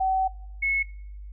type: tone pair in turn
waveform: sine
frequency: 760 / 2191 Hz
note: F#5 / C#7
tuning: +46 / -21 cents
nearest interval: octave + tritone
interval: 1833 cents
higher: second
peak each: -21 / -22 dBFS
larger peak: first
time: 0-0.28 / 0.62-0.83 s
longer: first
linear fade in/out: 10 ms
effects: noise-tail reverb RT60 0.7 s tail -21 dB re dry + added 50 Hz sine -37 dBFS peak until 1.32 s